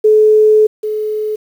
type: tone pair in turn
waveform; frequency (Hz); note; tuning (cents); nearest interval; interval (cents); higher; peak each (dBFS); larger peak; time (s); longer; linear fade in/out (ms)
sine; 429.7 / 428; A4 / A4; -41 / -48; unison; 7; first; -5 / -15; first; 0.04-0.67 / 0.83-1.36; first; 10
effects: 7-bit